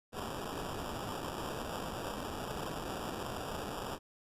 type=noise with sample-and-hold; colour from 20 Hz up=white; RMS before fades=-40 dBFS; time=0.12-3.99 s; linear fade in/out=50 ms; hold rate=2100 Hz; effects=resampled to 32000 Hz